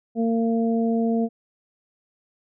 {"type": "harmonic tone", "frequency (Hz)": 228.5, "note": "A#3", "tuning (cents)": -34, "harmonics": [1, 2, 3], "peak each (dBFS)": [-20, -26, -30], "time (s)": [0.15, 1.29], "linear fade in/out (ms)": 50, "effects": []}